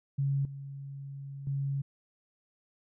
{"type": "tone with level steps", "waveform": "sine", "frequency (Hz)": 138.59, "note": "C#3", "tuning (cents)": 0, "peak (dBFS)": [-26, -39, -29], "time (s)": [0.18, 1.82], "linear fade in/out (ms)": 10, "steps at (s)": [0.45, 1.47], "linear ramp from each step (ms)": 2, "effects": []}